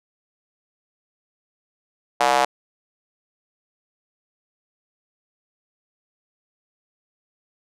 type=tone with high-pass filter; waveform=square; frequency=65.41 Hz; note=C2; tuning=in tune; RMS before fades=-18 dBFS; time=2.2-2.45 s; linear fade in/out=5 ms; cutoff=740 Hz; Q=2.9; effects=low-pass 9000 Hz 12 dB/octave